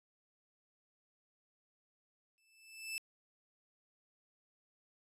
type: tone with exponential growth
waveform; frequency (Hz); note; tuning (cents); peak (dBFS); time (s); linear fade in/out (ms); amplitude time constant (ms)
sawtooth; 2637; E7; 0; -33; 2.38-2.98; 0; 130
effects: resampled to 32000 Hz